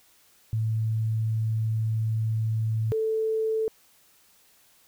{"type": "tone pair in turn", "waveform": "sine", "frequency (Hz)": [110.8, 440.8], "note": ["A2", "A4"], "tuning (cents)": [13, 3], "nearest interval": "2 octaves", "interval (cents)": 2390, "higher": "second", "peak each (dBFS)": -23, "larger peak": "neither", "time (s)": [[0.53, 2.92], [2.92, 3.68]], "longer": "first", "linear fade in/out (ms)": 0, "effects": ["white hiss -60 dBFS RMS until 4.87 s"]}